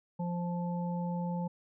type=harmonic tone; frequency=174.61 Hz; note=F3; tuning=in tune; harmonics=1 / 3 / 5; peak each=-32 / -42 / -41 dBFS; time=0.19-1.48 s; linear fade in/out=10 ms; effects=none